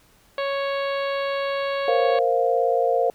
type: harmonic tone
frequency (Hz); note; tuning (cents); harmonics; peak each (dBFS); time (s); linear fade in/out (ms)
554.4; C#5; 0; 1 / 2 / 3 / 4 / 5 / 6 / 7 / 8; -24 / -30 / -34 / -36 / -38 / -40 / -41 / -42; 0.38-2.19; 2
type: chord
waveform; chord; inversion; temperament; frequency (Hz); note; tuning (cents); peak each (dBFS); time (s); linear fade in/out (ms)
sine; Bb suspended second; none; just; 466.2 / 524.4 / 699.2; Bb4 / C5 / F5; 0 / +4 / +2; -22; 1.88-3.1; 2
effects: pink hiss -57 dBFS RMS until 3.14 s